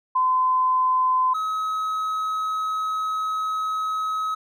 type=tone pair in turn; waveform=sine / triangle; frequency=1024 / 1277.9 Hz; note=C6 / D#6; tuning=-38 / +46 cents; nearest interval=major third; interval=384 cents; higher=second; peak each=-17 / -21 dBFS; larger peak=first; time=0.15-1.34 / 1.34-4.35 s; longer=second; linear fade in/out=10 ms; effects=none